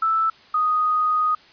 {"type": "tone pair in turn", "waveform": "sine", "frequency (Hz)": [1318.5, 1244.5], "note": ["E6", "D#6"], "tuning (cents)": [0, 0], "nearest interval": "minor second", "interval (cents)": 100, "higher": "first", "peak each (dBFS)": [-17, -17], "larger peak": "neither", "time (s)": [[0.02, 0.3], [0.54, 1.35]], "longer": "second", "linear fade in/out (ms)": 5, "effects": ["white hiss -50 dBFS RMS until 1.52 s", "resampled to 11025 Hz"]}